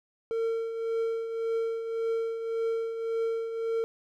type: tone with tremolo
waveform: triangle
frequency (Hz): 454.7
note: A#4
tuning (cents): -43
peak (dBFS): -23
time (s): 0.31-3.84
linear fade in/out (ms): 0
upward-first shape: triangle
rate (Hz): 1.8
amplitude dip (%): 60
effects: none